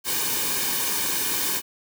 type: noise with comb filter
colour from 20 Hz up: white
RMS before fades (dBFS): -25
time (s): 0.04-1.62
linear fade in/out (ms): 50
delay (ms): 1.5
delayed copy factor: -0.7
effects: none